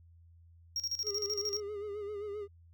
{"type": "tone with tremolo", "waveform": "triangle", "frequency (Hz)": 5588, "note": "F8", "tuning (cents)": 0, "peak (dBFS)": -30, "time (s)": [0.76, 1.6], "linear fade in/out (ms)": 2, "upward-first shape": "square", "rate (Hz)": 13, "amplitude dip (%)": 80}
{"type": "tone with vibrato", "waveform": "triangle", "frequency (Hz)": 412.7, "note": "G#4", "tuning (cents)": -11, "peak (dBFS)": -35, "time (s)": [1.03, 2.48], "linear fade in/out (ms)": 50, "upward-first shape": "sine", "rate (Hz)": 7.6, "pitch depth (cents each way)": 58}
{"effects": ["added 84 Hz sine -56 dBFS peak until 2.73 s"]}